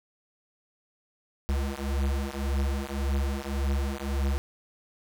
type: beating tone pair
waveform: square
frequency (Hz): 68 / 69.8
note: C#2 / C#2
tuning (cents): -33 / +13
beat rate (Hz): 1.8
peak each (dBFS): -30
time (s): 1.49-4.38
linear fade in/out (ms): 0
effects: none